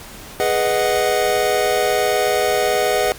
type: chord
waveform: square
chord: G# minor seventh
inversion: none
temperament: equal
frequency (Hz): 415.3 / 493.9 / 622.3 / 740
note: G#4 / B4 / D#5 / F#5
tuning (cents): 0 / 0 / 0 / 0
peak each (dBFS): -22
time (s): 0.4-3.12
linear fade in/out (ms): 0
effects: pink hiss -37 dBFS RMS until 3.18 s + Opus 48 kbps